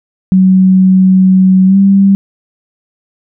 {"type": "tone with pitch glide", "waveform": "sine", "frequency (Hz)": [187.6, 196.25], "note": ["F#3", "G3"], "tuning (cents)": [24, 2], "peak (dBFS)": -3, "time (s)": [0.32, 2.15], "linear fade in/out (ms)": 0, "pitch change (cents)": 78, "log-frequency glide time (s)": [1.66, 1.77], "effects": []}